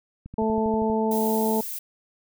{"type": "click train", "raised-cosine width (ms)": 5, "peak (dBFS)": -26, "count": 9, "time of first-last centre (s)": [0.26, 0.9], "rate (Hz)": 12.5}
{"type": "harmonic tone", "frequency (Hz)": 220, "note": "A3", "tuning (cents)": 0, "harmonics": [1, 2, 3, 4], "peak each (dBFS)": [-24, -25, -31, -28], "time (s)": [0.38, 1.61], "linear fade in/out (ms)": 5}
{"type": "noise", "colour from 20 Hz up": "violet", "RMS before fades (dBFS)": -33, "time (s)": [1.11, 1.79], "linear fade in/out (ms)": 5}
{"effects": []}